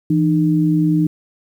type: tone pair together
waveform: sine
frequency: 164.81 / 304.7 Hz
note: E3 / D#4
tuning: 0 / -36 cents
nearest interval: major seventh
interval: 1064 cents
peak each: -15 dBFS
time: 0.1-1.07 s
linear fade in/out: 5 ms
effects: 8-bit